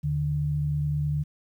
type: tone pair together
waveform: sine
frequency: 78.2 / 147.62 Hz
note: D#2 / D3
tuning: +9 / +9 cents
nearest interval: major seventh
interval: 1100 cents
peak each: -32 / -24 dBFS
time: 0.03-1.24 s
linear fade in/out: 20 ms
effects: 10-bit